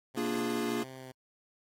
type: tone with vibrato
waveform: 10% pulse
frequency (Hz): 129.5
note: C3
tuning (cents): -17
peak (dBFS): -36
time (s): 0.14-1.12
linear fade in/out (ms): 10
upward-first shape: sine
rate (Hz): 1.6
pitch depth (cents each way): 22
type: chord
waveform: square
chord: Bb dominant seventh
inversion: none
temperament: equal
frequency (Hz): 233.1 / 293.7 / 349.2 / 415.3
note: Bb3 / D4 / F4 / Ab4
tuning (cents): 0 / 0 / 0 / 0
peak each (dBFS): -35 / -38 / -37 / -37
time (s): 0.16-0.84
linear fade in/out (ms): 20
effects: AAC 48 kbps

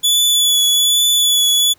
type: tone with vibrato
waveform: sawtooth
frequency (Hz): 3435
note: A7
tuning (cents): -42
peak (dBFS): -8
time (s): 0.03-1.74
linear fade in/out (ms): 20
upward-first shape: triangle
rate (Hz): 1.2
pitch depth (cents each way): 23
effects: pink hiss -53 dBFS RMS until 1.78 s

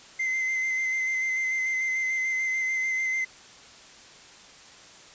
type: tone with vibrato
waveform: triangle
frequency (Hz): 2068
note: C7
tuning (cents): -21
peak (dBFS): -23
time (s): 0.19-3.25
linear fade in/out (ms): 10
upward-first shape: square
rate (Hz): 6.8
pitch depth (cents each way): 17
effects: white hiss -49 dBFS RMS until 5.14 s + resampled to 16000 Hz

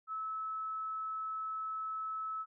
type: tone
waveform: sine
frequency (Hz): 1300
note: E6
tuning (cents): -24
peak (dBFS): -36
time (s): 0.07-2.46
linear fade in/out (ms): 50
effects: none

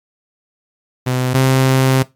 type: tone pair in turn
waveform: sawtooth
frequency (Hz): 127.4 / 131.74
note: C3 / C3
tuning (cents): -46 / +12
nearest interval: minor second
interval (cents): 58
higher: second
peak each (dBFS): -11 / -6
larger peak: second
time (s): 1.06-1.34 / 1.34-2.03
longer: second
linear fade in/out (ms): 10
effects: noise-tail reverb RT60 0.2 s tail -18 dB re dry + MP3 96 kbps

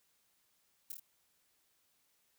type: noise with echo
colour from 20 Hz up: violet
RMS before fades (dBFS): -41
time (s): 0.9-0.92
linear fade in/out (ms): 5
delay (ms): 26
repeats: 3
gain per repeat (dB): -3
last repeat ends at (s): 0.998
effects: white hiss -75 dBFS RMS until 2.38 s

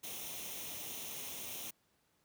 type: noise with comb filter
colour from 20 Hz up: white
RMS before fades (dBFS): -44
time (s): 0.03-1.71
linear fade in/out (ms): 10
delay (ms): 0.32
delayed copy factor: +0.6
effects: pink hiss -75 dBFS RMS until 2.24 s + high-pass 80 Hz 12 dB/octave

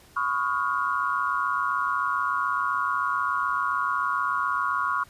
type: tone cluster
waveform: sine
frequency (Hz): 1005 / 1112 / 1248 / 1420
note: B5 / C#6 / D#6 / F6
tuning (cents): +30 / +5 / +5 / +28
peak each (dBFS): -32 / -26 / -32 / -28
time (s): 0.16-5.04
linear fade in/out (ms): 10
effects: pink hiss -54 dBFS RMS until 5.09 s + resampled to 32000 Hz

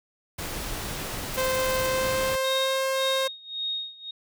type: noise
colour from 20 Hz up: pink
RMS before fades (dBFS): -33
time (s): 0.38-2.36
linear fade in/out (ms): 10
type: noise bursts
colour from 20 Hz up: blue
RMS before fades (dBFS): -35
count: 11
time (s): 1.34-1.862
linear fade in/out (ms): 0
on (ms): 22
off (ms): 28
type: tone with pitch glide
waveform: sawtooth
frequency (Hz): 520 to 532.2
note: C5 to C5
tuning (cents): -11 to +29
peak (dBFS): -20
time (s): 1.37-3.28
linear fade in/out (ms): 10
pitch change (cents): +40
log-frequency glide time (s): 1.89-2.72
type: tone with tremolo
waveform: sine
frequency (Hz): 3729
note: A#7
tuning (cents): 0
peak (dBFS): -26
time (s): 2.44-4.11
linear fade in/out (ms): 5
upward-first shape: sine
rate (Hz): 1.8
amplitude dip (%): 90
effects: none

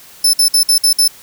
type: tone bursts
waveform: 25% pulse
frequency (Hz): 5274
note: E8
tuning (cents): 0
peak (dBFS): -3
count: 6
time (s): 0.24-1.079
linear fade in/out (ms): 5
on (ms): 94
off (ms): 55
effects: white hiss -40 dBFS RMS until 1.22 s

